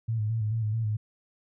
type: tone with vibrato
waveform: sine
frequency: 110 Hz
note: A2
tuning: in tune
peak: -25 dBFS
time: 0.08-0.97 s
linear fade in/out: 10 ms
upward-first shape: square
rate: 4.6 Hz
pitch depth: 53 cents each way
effects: none